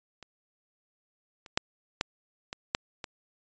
clicks, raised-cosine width 0.2 ms, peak -28 / -30 / -6 / -9 / -19 / -7 / -19 dBFS, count 7, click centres 0.227 / 1.462 / 1.575 / 2.011 / 2.529 / 2.749 / 3.042 s, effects resampled to 16000 Hz

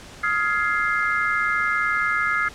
sine chord, F minor seventh, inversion third, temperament just, 1257.2 / 1396.9 / 1676.3 / 2095 Hz, Eb6 / F6 / Ab6 / C7, +18 / 0 / +16 / +2 cents, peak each -25 dBFS, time 0.23-2.49 s, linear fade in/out 10 ms, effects pink hiss -42 dBFS RMS until 2.54 s + low-pass 8000 Hz 12 dB/octave

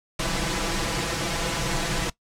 pink noise with comb filter, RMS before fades -26 dBFS, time 0.19-2.1 s, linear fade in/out 5 ms, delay 6 ms, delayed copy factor +1, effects noise-tail reverb RT60 0.1 s tail -19 dB re dry + low-pass 8000 Hz 12 dB/octave

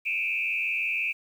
sine tone with frequency modulation, 2489 Hz, D#7, in tune, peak -25 dBFS, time 0.05-1.13 s, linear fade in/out 20 ms, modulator 85.9 Hz, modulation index 2.1, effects 9-bit

